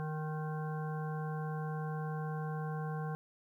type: harmonic tone with a mistuned harmonic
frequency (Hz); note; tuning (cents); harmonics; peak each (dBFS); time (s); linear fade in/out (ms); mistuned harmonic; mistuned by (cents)
155; D#3; -6; 1 / 3 / 5 / 7 / 9 / 10; -36 / -45 / -45 / -48 / -55 / -51; 0-3.15; 0; 7; -22
effects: 12-bit